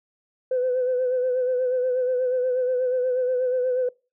sine tone with vibrato, 505 Hz, B4, 39 cents sharp, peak -19 dBFS, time 0.51-3.89 s, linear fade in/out 5 ms, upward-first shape sine, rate 8.3 Hz, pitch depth 40 cents each way, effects noise-tail reverb RT60 0.3 s tail -24 dB re dry + tanh soft clip ceiling -16 dBFS

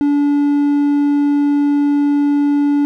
triangle tone, 288.1 Hz, D4, 33 cents flat, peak -9 dBFS, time 0.01-2.85 s, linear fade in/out 0 ms, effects none

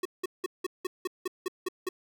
square tone bursts, 368.6 Hz, F#4, 7 cents flat, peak -29 dBFS, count 10, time 0.03-1.89 s, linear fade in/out 5 ms, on 24 ms, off 180 ms, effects none

